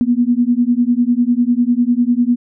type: beating tone pair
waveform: sine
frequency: 237.1 / 247.1 Hz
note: A#3 / B3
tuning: +30 / +1 cents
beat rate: 10 Hz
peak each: -14 dBFS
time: 0.01-2.36 s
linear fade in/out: 0 ms
effects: none